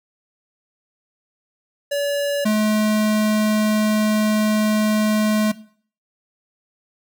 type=tone pair in turn; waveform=square; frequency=571 / 213.9 Hz; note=D5 / A3; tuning=-49 / -49 cents; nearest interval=octave + perfect fourth; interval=1700 cents; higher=first; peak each=-20 / -16 dBFS; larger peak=second; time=1.91-2.45 / 2.45-5.52 s; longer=second; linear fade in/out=10 ms; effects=noise-tail reverb RT60 0.5 s tail -18 dB re dry